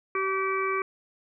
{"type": "harmonic tone with a mistuned harmonic", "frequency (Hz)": 384.5, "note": "G4", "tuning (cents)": -33, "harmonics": [1, 3, 4, 5, 6], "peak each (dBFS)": [-29, -28, -38, -39, -32], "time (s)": [0.15, 0.82], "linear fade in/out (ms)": 2, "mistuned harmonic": 5, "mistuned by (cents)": 19, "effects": []}